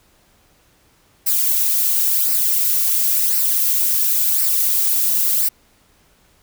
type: noise with flanger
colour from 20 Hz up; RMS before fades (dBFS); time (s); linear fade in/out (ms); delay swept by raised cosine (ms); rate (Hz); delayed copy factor
violet; -17; 1.26-5.49; 10; 0.29 to 2.99; 0.95; -0.55
effects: pink hiss -56 dBFS RMS until 6.42 s